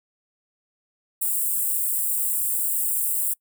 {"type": "high-pass noise", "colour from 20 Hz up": "white", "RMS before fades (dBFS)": -24, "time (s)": [1.21, 3.34], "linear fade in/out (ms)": 10, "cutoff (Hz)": 7700, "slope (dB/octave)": 96, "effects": ["noise-tail reverb RT60 0.1 s tail -25 dB re dry"]}